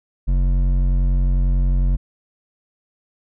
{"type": "tone with hard clipping", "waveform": "sine", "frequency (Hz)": 45.54, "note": "F#1", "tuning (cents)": -27, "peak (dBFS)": -16, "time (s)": [0.27, 1.97], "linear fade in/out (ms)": 20, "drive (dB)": 9, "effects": []}